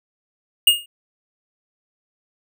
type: tone with exponential decay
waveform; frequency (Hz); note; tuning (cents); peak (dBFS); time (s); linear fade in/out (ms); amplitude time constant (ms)
square; 2846; F7; +32; -7; 0.67-0.86; 5; 41
effects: none